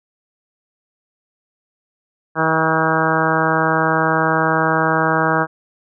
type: harmonic tone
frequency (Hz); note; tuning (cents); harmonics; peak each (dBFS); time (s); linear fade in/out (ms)
160; D#3; +49; 1 / 2 / 3 / 4 / 5 / 6 / 7 / 8 / 9 / 10; -23 / -23 / -23 / -23 / -23 / -23 / -23 / -23 / -23 / -23; 2.35-5.47; 50
effects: none